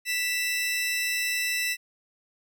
sawtooth tone pair together, 1975.5 / 2663 Hz, B6 / E7, 0 / +17 cents, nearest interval perfect fourth, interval 517 cents, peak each -25 dBFS, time 0.05-1.77 s, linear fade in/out 50 ms, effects none

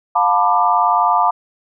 sine chord, B half-diminished seventh, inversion second, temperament just, 711.2 / 889 / 987.8 / 1185.3 Hz, F5 / A5 / B5 / D6, +31 / +18 / 0 / +16 cents, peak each -17 dBFS, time 0.15-1.31 s, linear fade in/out 10 ms, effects none

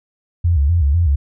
sine tone with vibrato, 77.78 Hz, D#2, in tune, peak -11 dBFS, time 0.44-1.16 s, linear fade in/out 10 ms, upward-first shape square, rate 4 Hz, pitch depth 170 cents each way, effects none

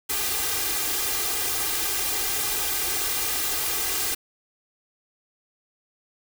white noise with comb filter, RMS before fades -26 dBFS, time 0.09-4.15 s, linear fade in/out 10 ms, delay 2.5 ms, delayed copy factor +0.9, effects none

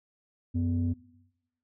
sine tone pair together, 93.4 / 248.3 Hz, F#2 / B3, +17 / +9 cents, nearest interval octave + perfect fourth, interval 1692 cents, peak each -26 / -28 dBFS, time 0.54-0.94 s, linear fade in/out 20 ms, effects noise-tail reverb RT60 0.9 s tail -20 dB re dry + tanh soft clip ceiling -20 dBFS

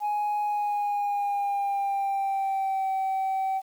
sine tone with pitch glide, 833 to 768.3 Hz, G#5 to G5, +5 to -35 cents, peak -22 dBFS, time 0-3.62 s, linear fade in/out 50 ms, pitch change -140 cents, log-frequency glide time 0.45-2.89 s, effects tanh soft clip ceiling -23 dBFS + 9-bit

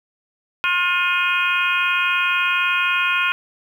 harmonic tone, 356.3 Hz, F4, 35 cents sharp, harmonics 3 / 4 / 5 / 6 / 7 / 8 / 9, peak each -24 / -21 / -32 / -31 / -20 / -29 / -31 dBFS, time 0.64-3.32 s, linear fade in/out 0 ms, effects 8-bit

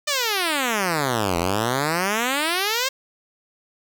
5% pulse exponential two-way sweep, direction down then up, 612 to 82.9 to 547 Hz, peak -9 dBFS, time 0.07-2.89 s, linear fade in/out 10 ms, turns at 1.38 s, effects none

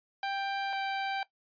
sawtooth tone pair in turn, 788 / 782.1 Hz, G5 / G5, +9 / -4 cents, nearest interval unison, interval 13 cents, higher first, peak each -27 dBFS, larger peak neither, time 0.23-0.73 / 0.73-1.23 s, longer neither, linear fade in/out 2 ms, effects noise-tail reverb RT60 0.1 s tail -17 dB re dry + resampled to 11025 Hz

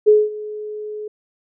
sine tone with ADSR envelope, 423.9 Hz, G#4, 35 cents sharp, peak -6 dBFS, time 0.06-1.08 s, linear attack 24 ms, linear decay 210 ms, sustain -20 dB, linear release 5 ms, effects none

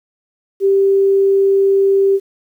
sine tone, 392 Hz, G4, in tune, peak -9 dBFS, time 0.6-2.2 s, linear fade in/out 50 ms, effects 8-bit

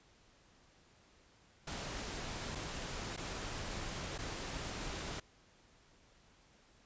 pink noise with dropouts, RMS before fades -42 dBFS, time 1.67-5.2 s, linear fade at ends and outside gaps 5 ms, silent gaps 2.551-2.554 / 3.165-3.174 / 4.18-4.186 s, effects pink hiss -66 dBFS RMS until 6.85 s + resampled to 16000 Hz

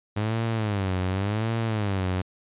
sawtooth tone with vibrato, 102.6 Hz, G#2, 21 cents flat, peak -20 dBFS, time 0.16-2.22 s, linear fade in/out 10 ms, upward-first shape sine, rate 0.89 Hz, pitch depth 190 cents each way, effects resampled to 8000 Hz

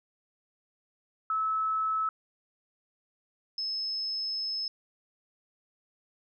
sine tone pair in turn, 1300 / 5200 Hz, E6 / E8, -24 / -24 cents, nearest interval 2 octaves, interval 2400 cents, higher second, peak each -26 / -30 dBFS, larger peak first, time 1.3-2.09 / 3.58-4.68 s, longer second, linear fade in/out 2 ms, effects none

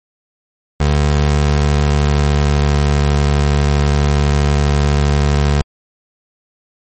25% pulse tone with pitch glide, 73.42 to 72.33 Hz, D2 to D2, 0 to -26 cents, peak -7 dBFS, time 0.8-5.62 s, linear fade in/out 5 ms, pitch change -26 cents, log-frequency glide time 1.16-3.04 s, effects MP3 32 kbps

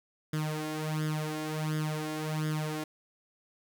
sawtooth tone with flanger, 154.5 Hz, D#3, 12 cents flat, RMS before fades -33 dBFS, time 0.33-2.84 s, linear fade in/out 5 ms, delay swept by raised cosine 0.59 to 2.89 ms, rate 1.4 Hz, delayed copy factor +0.75, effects 10-bit

